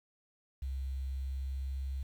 sine tone with pitch glide, 66.5 to 67.08 Hz, C2 to C2, +29 to +44 cents, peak -34 dBFS, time 0.62-2.03 s, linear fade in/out 5 ms, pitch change +15 cents, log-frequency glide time 1.09-1.76 s, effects 10-bit

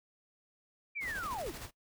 sine linear sweep, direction down, 2405 to 263.9 Hz, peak -36 dBFS, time 0.95-1.52 s, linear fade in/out 20 ms
pink noise with tremolo, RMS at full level -44 dBFS, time 1-1.71 s, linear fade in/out 50 ms, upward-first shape square, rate 13 Hz, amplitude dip 40%
effects noise-tail reverb RT60 0.1 s tail -18 dB re dry

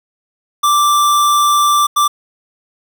square tone bursts at uneven times, 1174.7 Hz, D6, in tune, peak -10 dBFS, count 2, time 0.63-1.87 / 1.96-2.08 s, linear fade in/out 10 ms, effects 7-bit

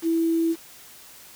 sine tone with quantisation, 329.6 Hz, E4, in tune, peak -19 dBFS, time 0.02-0.56 s, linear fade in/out 50 ms, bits 7, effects white hiss -47 dBFS RMS until 1.35 s

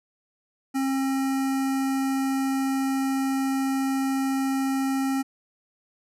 square tone with notch filter, 268.6 Hz, C4, 46 cents sharp, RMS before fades -25 dBFS, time 0.74-5.23 s, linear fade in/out 20 ms, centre 3500 Hz, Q 1.5, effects resampled to 32000 Hz

